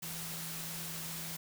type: tone in noise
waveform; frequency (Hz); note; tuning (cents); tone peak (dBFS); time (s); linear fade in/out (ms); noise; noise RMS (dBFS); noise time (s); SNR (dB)
sine; 164; E3; -9; -46; 0.02-1.37; 10; white; -42; 0.02-1.37; -7
effects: none